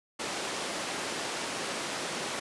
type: band-pass noise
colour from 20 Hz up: pink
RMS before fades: -35 dBFS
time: 0.19-2.4 s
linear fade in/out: 10 ms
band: 300 to 9000 Hz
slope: 12 dB/octave
effects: resampled to 24000 Hz